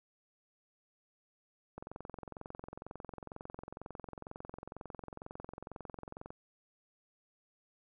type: click train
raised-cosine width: 1 ms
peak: -30 dBFS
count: 101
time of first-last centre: 1.78-6.305 s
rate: 22.1 Hz
effects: none